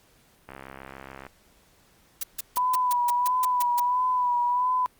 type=click train; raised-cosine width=0.5 ms; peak=-25 dBFS; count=53; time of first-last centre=0.49-1.266 s; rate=67 Hz
type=noise bursts; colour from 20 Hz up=blue; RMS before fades=-29 dBFS; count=10; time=2.21-3.8 s; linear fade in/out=5 ms; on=24 ms; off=150 ms
type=tone with vibrato; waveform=sine; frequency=987.8 Hz; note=B5; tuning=in tune; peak=-21 dBFS; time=2.57-4.86 s; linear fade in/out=0 ms; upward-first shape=sine; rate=1.5 Hz; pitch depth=39 cents each way
effects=pink hiss -60 dBFS RMS until 4.99 s + Opus 48 kbps